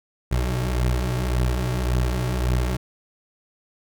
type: beating tone pair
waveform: 25% pulse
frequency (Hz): 61.6 / 63.4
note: B1 / B1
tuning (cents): -4 / +46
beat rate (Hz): 1.8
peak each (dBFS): -18 / -23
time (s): 0.31-2.77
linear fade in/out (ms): 10
effects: none